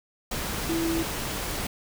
sine tone in noise, 329.9 Hz, E4, 1 cent sharp, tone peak -25 dBFS, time 0.69-1.03 s, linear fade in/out 5 ms, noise pink, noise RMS -31 dBFS, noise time 0.31-1.67 s, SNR +3 dB, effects none

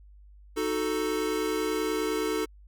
square chord, D# diminished, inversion none, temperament equal, 311.1 / 370 / 440 Hz, D#4 / F#4 / A4, 0 / 0 / 0 cents, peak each -32 / -34 / -30 dBFS, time 0.56-2.46 s, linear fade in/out 20 ms, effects added 50 Hz sine -49 dBFS peak until 2.67 s

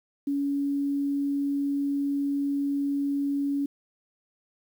sine tone with quantisation, 281.7 Hz, C#4, 28 cents sharp, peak -24 dBFS, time 0.27-3.66 s, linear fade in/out 5 ms, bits 9, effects none

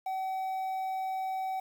triangle tone with quantisation, 760 Hz, F#5, 46 cents sharp, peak -29 dBFS, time 0.06-1.6 s, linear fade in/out 5 ms, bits 9, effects none

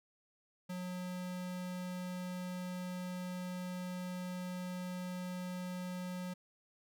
square tone, 181.2 Hz, F#3, 36 cents flat, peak -40 dBFS, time 0.69-6.34 s, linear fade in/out 10 ms, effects none

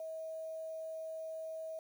sine tone with quantisation, 641 Hz, E5, 49 cents flat, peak -40 dBFS, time 0-1.79 s, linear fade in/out 2 ms, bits 10, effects none

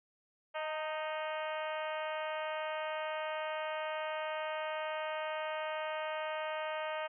harmonic tone with a mistuned harmonic, 311.1 Hz, D#4, in tune, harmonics 2 / 3 / 4 / 5 / 6 / 7 / 8 / 9 / 10, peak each -38 / -42 / -44 / -46 / -48 / -49 / -50 / -51 / -52 dBFS, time 0.54-7.08 s, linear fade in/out 20 ms, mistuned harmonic 3, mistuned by -26 cents, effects none

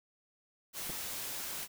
white noise, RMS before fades -40 dBFS, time 0.73-1.68 s, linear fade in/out 50 ms
clicks, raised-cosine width 2 ms, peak -32 dBFS, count 2, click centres 0.896 / 0.902 s
effects none

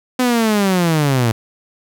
sawtooth linear sweep, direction down, 255.6 to 110 Hz, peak -9 dBFS, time 0.19-1.32 s, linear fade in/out 5 ms, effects none

